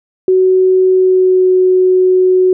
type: tone with pitch glide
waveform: sine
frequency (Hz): 373.2 to 369.8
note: F#4 to F#4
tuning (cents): +15 to -1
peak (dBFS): -6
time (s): 0.28-2.53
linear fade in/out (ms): 2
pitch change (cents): -16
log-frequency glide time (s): 0.92-1.51
effects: none